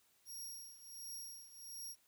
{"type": "tone with tremolo", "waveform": "15% pulse", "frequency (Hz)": 5610, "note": "F8", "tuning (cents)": 7, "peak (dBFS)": -39, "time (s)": [0.25, 1.96], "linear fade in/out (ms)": 50, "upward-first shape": "triangle", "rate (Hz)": 1.4, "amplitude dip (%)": 80, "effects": ["white hiss -73 dBFS RMS until 2.07 s"]}